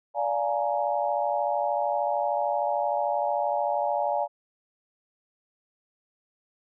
sine chord, Bb dominant seventh, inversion first, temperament just, 582.7 / 699.2 / 839.1 / 932.3 Hz, D5 / F5 / Ab5 / Bb5, -14 / +2 / +18 / 0 cents, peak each -28 / -29 / -28 / -33 dBFS, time 0.14-4.28 s, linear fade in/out 50 ms, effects none

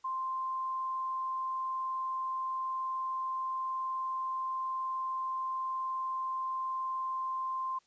sine tone, 1046.5 Hz, C6, in tune, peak -32 dBFS, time 0.04-7.79 s, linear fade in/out 10 ms, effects white hiss -70 dBFS RMS until 7.86 s + resampled to 16000 Hz

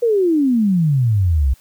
sine exponential sweep, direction down, 490 to 61.74 Hz, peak -12 dBFS, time 0.02-1.54 s, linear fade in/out 10 ms, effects white hiss -52 dBFS RMS until 1.6 s

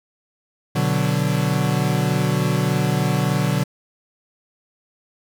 40% pulse chord, B minor, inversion none, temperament equal, 123.47 / 146.83 / 185 Hz, B2 / D3 / F#3, 0 / 0 / 0 cents, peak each -22 / -20 / -22 dBFS, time 0.75-3.64 s, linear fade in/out 10 ms, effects 9-bit

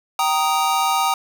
square chord, Eb major, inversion first, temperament just, 777.8 / 933.4 / 1244.5 Hz, G5 / Bb5 / Eb6, -14 / +2 / 0 cents, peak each -22 dBFS, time 0.19-1.14 s, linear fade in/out 2 ms, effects none

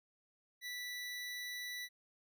25% pulse tone, 1968 Hz, B6, 7 cents flat, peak -38 dBFS, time 0.61-1.89 s, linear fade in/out 50 ms, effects none

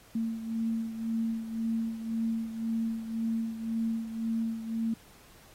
sine beating tone pair, 225.8 / 227.7 Hz, A3 / A#3, +45 / -40 cents, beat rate 1.9 Hz, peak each -30 / -36 dBFS, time 0.15-4.94 s, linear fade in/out 5 ms, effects pink hiss -57 dBFS RMS until 5.54 s + AAC 48 kbps

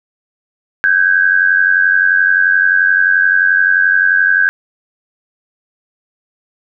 sine tone pair together, 1538 / 1629.5 Hz, G6 / G#6, -33 / -33 cents, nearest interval minor second, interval 100 cents, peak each -11 dBFS, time 0.84-4.49 s, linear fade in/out 0 ms, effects none

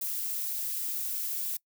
violet noise, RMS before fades -33 dBFS, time 0.01-1.57 s, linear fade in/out 5 ms, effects noise-tail reverb RT60 0.1 s tail -23 dB re dry

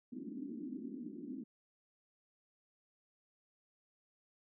pink band-pass noise, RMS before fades -45 dBFS, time 0.12-1.44 s, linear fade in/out 10 ms, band 220 to 310 Hz, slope 48 dB/octave, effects none

